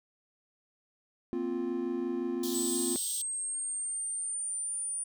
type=chord; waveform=triangle; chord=Bb suspended second; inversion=none; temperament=equal with one note detuned; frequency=235.8 / 261.6 / 349.2 Hz; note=Bb3 / C4 / F4; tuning=+20 / 0 / 0 cents; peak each=-36 / -33 / -31 dBFS; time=1.33-2.96 s; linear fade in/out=0 ms
type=high-pass noise; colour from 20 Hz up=pink; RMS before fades=-39 dBFS; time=2.43-3.22 s; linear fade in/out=5 ms; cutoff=3100 Hz; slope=96 dB/octave
type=exponential sweep; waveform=sine; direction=up; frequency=8000 to 9400 Hz; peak=-32 dBFS; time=2.54-5.04 s; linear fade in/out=10 ms
effects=none